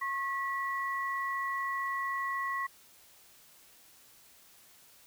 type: tone pair together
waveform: sine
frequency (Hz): 1089 / 1942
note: C#6 / B6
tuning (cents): -31 / -30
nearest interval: minor seventh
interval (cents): 1001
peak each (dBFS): -33 / -35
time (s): 0.01-2.67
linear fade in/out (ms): 10
effects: white hiss -59 dBFS RMS until 5.06 s